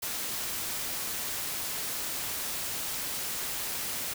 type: noise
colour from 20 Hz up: white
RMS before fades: -34 dBFS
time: 0.02-4.14 s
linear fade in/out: 10 ms
effects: none